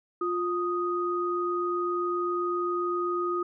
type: tone pair together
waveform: sine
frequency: 352.1 / 1244.5 Hz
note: F4 / D#6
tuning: +14 / 0 cents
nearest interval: octave + minor seventh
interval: 2186 cents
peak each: -28 / -29 dBFS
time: 0.21-3.43 s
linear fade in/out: 5 ms
effects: none